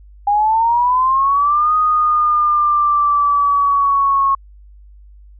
sine linear two-way sweep, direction up then down, 808 to 1244.5 to 1092 Hz, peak -11 dBFS, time 0.27-4.35 s, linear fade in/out 5 ms, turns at 1.75 s, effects added 50 Hz sine -39 dBFS peak until 5.39 s

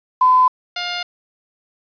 sine / 5% pulse tone pair in turn, 1015 / 707.4 Hz, B5 / F5, +47 / +22 cents, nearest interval tritone, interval 625 cents, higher first, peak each -9 dBFS, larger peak neither, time 0.21-0.48 / 0.76-1.03 s, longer neither, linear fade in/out 5 ms, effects resampled to 11025 Hz + 7-bit

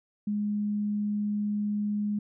sine tone, 207.7 Hz, G#3, in tune, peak -26 dBFS, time 0.27-2.19 s, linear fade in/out 5 ms, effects none

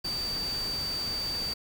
sine tone in noise, 4627 Hz, D8, 27 cents flat, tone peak -30 dBFS, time 0.04-1.54 s, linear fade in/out 10 ms, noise pink, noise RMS -39 dBFS, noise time 0.04-1.54 s, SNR +6 dB, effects none

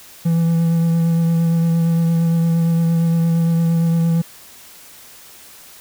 triangle tone with vibrato, 166.4 Hz, E3, 17 cents sharp, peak -11 dBFS, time 0.25-4.22 s, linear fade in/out 10 ms, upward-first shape triangle, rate 8.7 Hz, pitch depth 19 cents each way, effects white hiss -42 dBFS RMS until 5.8 s

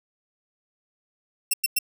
5% pulse tone bursts, 2700 Hz, E7, 41 cents sharp, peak -10 dBFS, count 3, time 1.51-1.788 s, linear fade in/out 5 ms, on 26 ms, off 100 ms, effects none

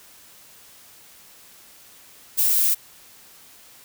violet noise, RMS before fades -19 dBFS, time 2.37-2.75 s, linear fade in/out 20 ms, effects white hiss -49 dBFS RMS until 3.84 s

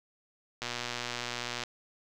click train, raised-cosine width 0.2 ms, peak -17 dBFS, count 124, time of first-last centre 0.62-1.637 s, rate 121 Hz, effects none

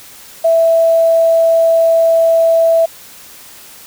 sine tone with quantisation, 659.3 Hz, E5, in tune, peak -7 dBFS, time 0.44-2.86 s, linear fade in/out 10 ms, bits 6, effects white hiss -37 dBFS RMS until 3.86 s

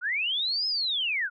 sine linear two-way sweep, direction up then down, 1378 to 5180 to 1378 Hz, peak -25 dBFS, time 0.01-1.3 s, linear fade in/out 50 ms, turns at 0.67 s, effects none

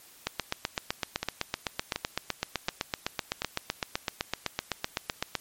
two click trains, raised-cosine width 0.2 ms, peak -10 / -12 dBFS, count 41 / 4, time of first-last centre 0.27-5.353 / 1.23-3.42 s, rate 7.87 / 1.37 Hz, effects white hiss -54 dBFS RMS until 5.4 s + MP3 64 kbps

